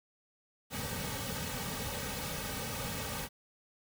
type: noise with comb filter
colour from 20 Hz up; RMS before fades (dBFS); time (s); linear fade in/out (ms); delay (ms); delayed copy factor
pink; -38; 0.7-3.29; 50; 2.9; -0.85
effects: none